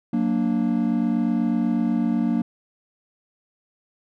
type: chord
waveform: triangle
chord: Gb augmented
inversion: none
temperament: equal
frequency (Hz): 185 / 233.1 / 293.7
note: Gb3 / Bb3 / D4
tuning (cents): 0 / 0 / 0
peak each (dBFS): -24 / -19 / -24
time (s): 0.13-2.42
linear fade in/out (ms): 5
effects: none